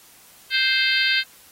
harmonic tone, 523.3 Hz, C5, in tune, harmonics 3 / 4 / 5 / 6 / 7 / 8 / 9, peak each -23 / -24 / -25 / -26 / -26 / -27 / -28 dBFS, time 0.5-1.24 s, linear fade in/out 50 ms, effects white hiss -50 dBFS RMS until 1.51 s + AAC 48 kbps

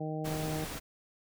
harmonic tone, 155.56 Hz, D#3, in tune, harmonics 1 / 2 / 3 / 4 / 5, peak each -36 / -39 / -41 / -42 / -43 dBFS, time 0-0.65 s, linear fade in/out 10 ms
pink noise, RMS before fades -40 dBFS, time 0.24-0.8 s, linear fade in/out 20 ms
effects none

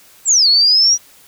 sine exponential two-way sweep, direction down then up, 7902 to 4286 to 5840 Hz, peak -8 dBFS, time 0.25-0.98 s, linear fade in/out 50 ms, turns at 0.48 s, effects white hiss -46 dBFS RMS until 1.27 s

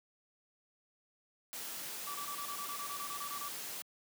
white noise, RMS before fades -43 dBFS, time 1.53-3.82 s, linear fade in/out 0 ms
triangle tone bursts, 1155 Hz, D6, 29 cents flat, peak -39 dBFS, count 14, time 2.07-3.484 s, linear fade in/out 2 ms, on 75 ms, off 28 ms
effects high-pass 150 Hz 12 dB/octave

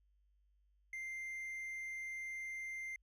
triangle tone, 2093 Hz, C7, in tune, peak -40 dBFS, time 0.93-2.96 s, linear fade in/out 2 ms, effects added 50 Hz sine -70 dBFS peak until 3.02 s

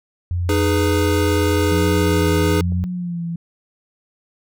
sine tone, 87.9 Hz, F2, 12 cents sharp, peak -18 dBFS, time 0.31-2.84 s, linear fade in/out 0 ms
square chord, G# minor, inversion second, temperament equal with one note detuned, 306.7 / 415.3 / 493.9 Hz, D#4 / G#4 / B4, -25 / 0 / 0 cents, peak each -21 / -21 / -25 dBFS, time 0.49-2.61 s, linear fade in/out 2 ms
sine tone with vibrato, 174.6 Hz, F3, in tune, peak -22 dBFS, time 1.71-3.36 s, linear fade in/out 5 ms, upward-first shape sine, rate 1.1 Hz, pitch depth 61 cents each way
click, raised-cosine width 2 ms, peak -25 dBFS, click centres 2.722 s
effects none

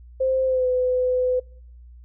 sine tone with pitch glide, 523.3 to 504.6 Hz, C5 to B4, 0 to +37 cents, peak -18 dBFS, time 0.2-1.4 s, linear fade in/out 10 ms, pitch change -63 cents, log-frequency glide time 0.45-0.67 s, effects noise-tail reverb RT60 0.6 s tail -26 dB re dry + added 60 Hz sine -42 dBFS peak until 2.04 s

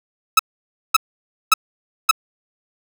sawtooth tone bursts, 1296 Hz, E6, 30 cents flat, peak -4 dBFS, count 4, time 0.37-2.112 s, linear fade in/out 5 ms, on 23 ms, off 550 ms, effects none

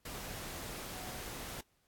sine tone in noise, 740 Hz, F#5, in tune, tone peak -51 dBFS, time 0.93-1.2 s, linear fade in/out 5 ms, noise pink, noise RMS -44 dBFS, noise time 0.05-1.61 s, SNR -10 dB, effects pink hiss -75 dBFS RMS until 1.87 s + AAC 64 kbps

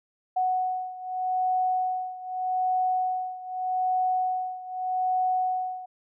sine beating tone pair, 740 / 740.82 Hz, F#5 / F#5, 0 / +2 cents, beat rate 0.82 Hz, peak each -26 / -29 dBFS, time 0.36-5.86 s, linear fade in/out 10 ms, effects none

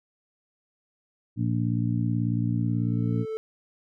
harmonic tone, 58.27 Hz, A#1, in tune, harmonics 2 / 3 / 4 / 5, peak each -25 / -30 / -30 / -32 dBFS, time 1.36-3.26 s, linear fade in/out 50 ms
triangle tone with exponential growth, 440 Hz, A4, in tune, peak -25 dBFS, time 2.4-3.37 s, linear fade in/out 0 ms, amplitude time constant 210 ms
effects none

